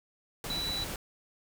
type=tone in noise; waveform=sine; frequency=3951 Hz; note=B7; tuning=in tune; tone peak=-32 dBFS; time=0.5-0.84 s; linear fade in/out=2 ms; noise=pink; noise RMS=-38 dBFS; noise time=0.44-0.96 s; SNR=+3 dB; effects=none